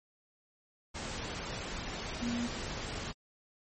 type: tone in noise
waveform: sine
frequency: 238.2 Hz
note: A#3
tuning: 38 cents sharp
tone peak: -32 dBFS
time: 2.21-2.48 s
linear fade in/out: 20 ms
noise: pink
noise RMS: -39 dBFS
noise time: 0.94-3.13 s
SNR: +4 dB
effects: low-pass 12000 Hz 12 dB/octave + MP3 32 kbps